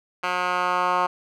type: tone with band-pass filter sweep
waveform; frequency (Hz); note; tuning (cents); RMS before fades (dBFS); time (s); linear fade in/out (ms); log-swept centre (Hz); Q
10% pulse; 180.1; F#3; -46; -23; 0.23-1.07; 10; 1700 to 1100; 2.1
effects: none